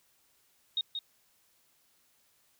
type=tone with echo; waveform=sine; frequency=3729 Hz; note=A#7; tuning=in tune; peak=-27 dBFS; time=0.77-0.81 s; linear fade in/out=2 ms; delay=180 ms; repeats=1; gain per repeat=-6 dB; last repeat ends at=0.99 s; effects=white hiss -69 dBFS RMS until 2.59 s